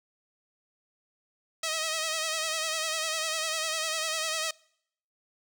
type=tone with vibrato; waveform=5% pulse; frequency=637 Hz; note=D#5; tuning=41 cents sharp; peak=-17 dBFS; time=1.63-4.51 s; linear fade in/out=5 ms; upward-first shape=sine; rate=10 Hz; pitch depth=47 cents each way; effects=noise-tail reverb RT60 0.7 s tail -25 dB re dry